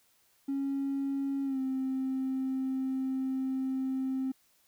triangle tone with pitch glide, 275.2 to 263.5 Hz, C#4 to C4, -12 to +12 cents, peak -26 dBFS, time 0.48-4.32 s, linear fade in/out 10 ms, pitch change -76 cents, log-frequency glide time 1.44-1.59 s, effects tanh soft clip ceiling -26 dBFS + white hiss -68 dBFS RMS until 4.67 s

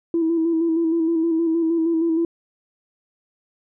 sine tone with vibrato, 329.2 Hz, E4, 2 cents flat, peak -16 dBFS, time 0.14-2.25 s, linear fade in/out 2 ms, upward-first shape square, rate 6.4 Hz, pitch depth 33 cents each way, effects tanh soft clip ceiling -12 dBFS

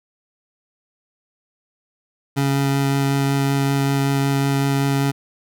25% pulse tone with vibrato, 138.4 Hz, C#3, 2 cents flat, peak -13 dBFS, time 2.36-5.12 s, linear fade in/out 20 ms, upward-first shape sine, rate 5.3 Hz, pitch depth 8 cents each way, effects none

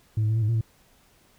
sine tone with pitch steps, 108.7 / 107.6 / 110.4 / 113.3 / 106 / 115.4 / 111.3 Hz, A2 / A2 / A2 / A#2 / G#2 / A#2 / A2, -21 / -38 / +6 / -49 / +36 / -17 / +20 cents, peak -18 dBFS, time 0.17-0.611 s, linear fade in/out 5 ms, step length 63 ms, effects tanh soft clip ceiling -19 dBFS + pink hiss -60 dBFS RMS until 1.38 s

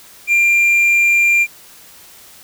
triangle tone, 2385 Hz, D7, 26 cents sharp, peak -8 dBFS, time 0.27-1.47 s, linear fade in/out 50 ms, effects white hiss -42 dBFS RMS until 2.43 s

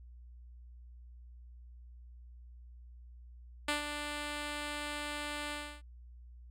5% pulse tone with ADSR envelope, 294.7 Hz, D4, 6 cents sharp, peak -18 dBFS, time 3.68-5.82 s, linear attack 5 ms, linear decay 130 ms, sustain -8 dB, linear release 300 ms, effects added 60 Hz sine -50 dBFS peak until 6.5 s + low-pass 11000 Hz 12 dB/octave

